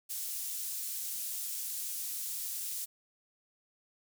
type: high-pass noise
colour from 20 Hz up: pink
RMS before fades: -38 dBFS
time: 0.09-2.86 s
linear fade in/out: 20 ms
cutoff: 8200 Hz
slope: 12 dB/octave
effects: none